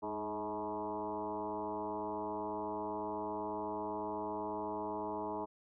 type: tone with frequency modulation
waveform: sine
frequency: 637 Hz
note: D#5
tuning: 41 cents sharp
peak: -36 dBFS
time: 0.02-5.46 s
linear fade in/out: 20 ms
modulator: 108 Hz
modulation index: 3.6
effects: none